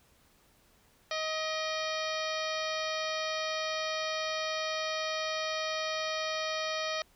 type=harmonic tone with a mistuned harmonic; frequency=630 Hz; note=D#5; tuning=21 cents sharp; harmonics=1 / 2 / 3 / 4 / 5 / 6 / 7 / 8 / 9; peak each=-35 / -38 / -40 / -41 / -42 / -43 / -43 / -44 / -45 dBFS; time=1.11-7.02 s; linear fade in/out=2 ms; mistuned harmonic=4; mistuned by=-73 cents; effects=pink hiss -65 dBFS RMS until 7.15 s